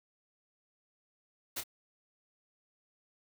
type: noise with echo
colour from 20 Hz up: white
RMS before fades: -37 dBFS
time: 1.56-1.61 s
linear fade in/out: 10 ms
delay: 28 ms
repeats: 1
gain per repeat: -8 dB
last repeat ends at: 1.638 s
effects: none